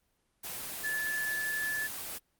sine tone in noise, 1732 Hz, A6, 28 cents flat, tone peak -31 dBFS, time 0.83-1.88 s, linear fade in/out 20 ms, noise white, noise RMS -39 dBFS, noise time 0.43-2.19 s, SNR +5 dB, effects pink hiss -75 dBFS RMS until 2.39 s + Opus 24 kbps

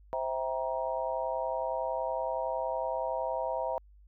sine chord, C dominant seventh, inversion none, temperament just, 523.3 / 654.1 / 784.9 / 941.9 Hz, C5 / E5 / G5 / Bb5, 0 / -14 / +2 / +18 cents, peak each -35 / -34 / -39 / -35 dBFS, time 0.13-3.78 s, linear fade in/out 0 ms, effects added 50 Hz sine -54 dBFS peak until 4.07 s

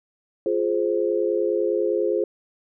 sine chord, F minor, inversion none, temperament just, 349.2 / 419.1 / 523.8 Hz, F4 / Ab4 / C5, 0 / +16 / +2 cents, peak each -24 / -23 / -25 dBFS, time 0.46-2.24 s, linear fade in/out 2 ms, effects none

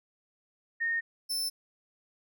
sine / sawtooth tone pair in turn, 1842 / 5298 Hz, A#6 / E8, -21 / +8 cents, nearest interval octave + tritone, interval 1829 cents, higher second, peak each -27 dBFS, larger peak neither, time 0.8-1.01 / 1.29-1.5 s, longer neither, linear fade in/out 20 ms, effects none

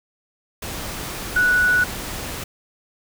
sine tone in noise, 1474 Hz, F#6, 7 cents flat, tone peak -14 dBFS, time 1.36-1.84 s, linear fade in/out 5 ms, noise pink, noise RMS -30 dBFS, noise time 0.62-2.44 s, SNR +13 dB, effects none

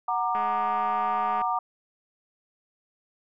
sine chord, Gb augmented, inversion none, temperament equal with one note detuned, 740 / 932.3 / 1191.1 Hz, Gb5 / Bb5 / D6, 0 / 0 / +24 cents, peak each -28 dBFS, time 0.08-1.59 s, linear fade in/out 5 ms
click train, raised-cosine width 0.5 ms, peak -23 dBFS, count 226, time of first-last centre 0.35-1.416 s, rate 211 Hz
effects none

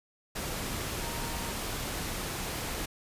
sine tone in noise, 932.3 Hz, A#5, in tune, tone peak -43 dBFS, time 1.01-1.52 s, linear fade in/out 10 ms, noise pink, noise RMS -35 dBFS, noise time 0.35-2.86 s, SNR -11 dB, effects resampled to 32000 Hz

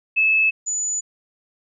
sine tone pair in turn, 2605 / 6955 Hz, E7 / A8, -21 / -21 cents, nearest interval octave + perfect fourth, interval 1700 cents, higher second, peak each -14 / -21 dBFS, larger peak first, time 0.16-0.51 / 0.66-1.01 s, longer neither, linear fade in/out 20 ms, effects none

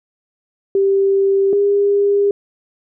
sine tone pair in turn, 392 / 403.5 Hz, G4 / G#4, 0 / -50 cents, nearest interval minor second, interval 50 cents, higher second, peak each -11 dBFS, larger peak neither, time 0.75-1.53 / 1.53-2.31 s, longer neither, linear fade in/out 2 ms, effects none

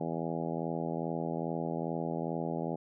harmonic tone, 82.41 Hz, E2, in tune, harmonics 2 / 3 / 4 / 5 / 6 / 7 / 8 / 9 / 10, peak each -37 / -39 / -40 / -41 / -42 / -42 / -43 / -44 / -44 dBFS, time 0-2.76 s, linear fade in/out 10 ms, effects none

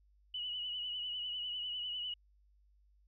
sine tone with vibrato, 2948 Hz, F#7, 7 cents flat, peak -37 dBFS, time 0.34-2.14 s, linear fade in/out 5 ms, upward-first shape triangle, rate 10 Hz, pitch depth 51 cents each way, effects added 50 Hz sine -65 dBFS peak until 3.07 s

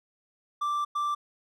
triangle tone bursts at uneven times, 1174.7 Hz, D6, in tune, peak -24 dBFS, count 2, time 0.61-0.85 / 0.95-1.15 s, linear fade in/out 10 ms, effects none

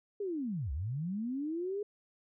sine linear two-way sweep, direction down then up, 420.9 to 61.74 to 420.9 Hz, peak -33 dBFS, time 0.2-1.83 s, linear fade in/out 5 ms, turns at 0.72 s, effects none

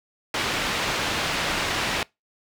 white low-pass noise, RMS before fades -26 dBFS, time 0.34-2.03 s, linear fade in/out 2 ms, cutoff 3200 Hz, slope 12 dB/octave, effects noise-tail reverb RT60 0.2 s tail -24 dB re dry

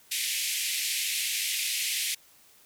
pink band-pass noise, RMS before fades -30 dBFS, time 0.11-2.15 s, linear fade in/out 10 ms, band 2100 to 14000 Hz, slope 48 dB/octave, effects white hiss -58 dBFS RMS until 2.65 s

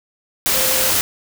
sine tone in noise, 522 Hz, C5, 4 cents flat, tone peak -25 dBFS, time 0.54-0.9 s, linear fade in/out 0 ms, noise white, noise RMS -17 dBFS, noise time 0.46-1.01 s, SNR -11 dB, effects none

